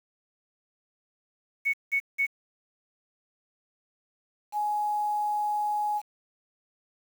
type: tone bursts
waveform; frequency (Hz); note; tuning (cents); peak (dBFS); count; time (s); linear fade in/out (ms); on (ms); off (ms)
sine; 2217; C#7; 0; -22; 3; 1.65-2.268; 20; 86; 180
type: tone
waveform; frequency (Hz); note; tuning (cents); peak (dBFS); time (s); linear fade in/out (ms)
sine; 837; G#5; +13; -25; 4.52-6.02; 50
effects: 8-bit